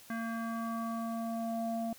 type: tone with low-pass filter sweep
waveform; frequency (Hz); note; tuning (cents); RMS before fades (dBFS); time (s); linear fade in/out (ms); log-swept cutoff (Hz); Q
square; 228.3; A#3; -36; -36; 0.1-1.93; 2; 1700 to 610; 3.3
effects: white hiss -56 dBFS RMS until 1.98 s